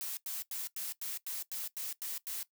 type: noise bursts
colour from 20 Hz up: blue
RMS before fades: -39 dBFS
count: 10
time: 0.01-2.429 s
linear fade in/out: 0 ms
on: 160 ms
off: 91 ms
effects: noise-tail reverb RT60 0.1 s tail -17 dB re dry